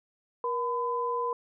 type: tone pair together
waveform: sine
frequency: 476.2 / 1009 Hz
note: A#4 / B5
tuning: +37 / +37 cents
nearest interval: octave + minor second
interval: 1300 cents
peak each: -31 / -29 dBFS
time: 0.44-1.33 s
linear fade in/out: 2 ms
effects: none